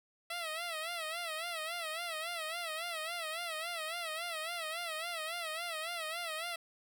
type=tone with vibrato; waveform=10% pulse; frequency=659.3 Hz; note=E5; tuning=in tune; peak=-29 dBFS; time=0.3-6.56 s; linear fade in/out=5 ms; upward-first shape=sine; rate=3.6 Hz; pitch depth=110 cents each way; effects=none